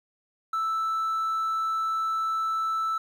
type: tone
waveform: triangle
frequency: 1318.5 Hz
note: E6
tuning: in tune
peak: -22 dBFS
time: 0.53-2.98 s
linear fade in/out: 5 ms
effects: tanh soft clip ceiling -19 dBFS + 10-bit